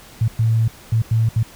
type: tone bursts at uneven times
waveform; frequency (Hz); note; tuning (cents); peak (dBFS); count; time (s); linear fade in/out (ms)
sine; 112.8; A2; +44; -13; 5; 0.21-0.28 / 0.39-0.68 / 0.92-1.02 / 1.11-1.29 / 1.36-1.43; 5
effects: pink hiss -43 dBFS RMS until 1.55 s